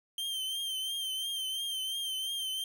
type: tone with vibrato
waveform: 45% pulse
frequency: 3136 Hz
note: G7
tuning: in tune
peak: -33 dBFS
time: 0.18-2.64 s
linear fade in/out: 2 ms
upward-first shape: triangle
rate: 2.9 Hz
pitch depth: 56 cents each way
effects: 12-bit